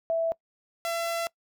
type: tone pair in turn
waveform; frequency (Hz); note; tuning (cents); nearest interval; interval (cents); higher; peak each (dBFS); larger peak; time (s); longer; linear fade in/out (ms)
sine / sawtooth; 659.3 / 673.9; E5 / E5; 0 / +38; unison; 38; second; -23 / -24; first; 0.1-0.32 / 0.85-1.27; second; 0
effects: noise-tail reverb RT60 0.1 s tail -23 dB re dry